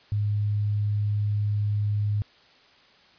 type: tone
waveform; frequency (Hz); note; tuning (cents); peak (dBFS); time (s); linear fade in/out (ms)
sine; 103.83; G#2; 0; -22; 0.12-2.22; 0
effects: white hiss -56 dBFS RMS until 3.18 s + resampled to 11025 Hz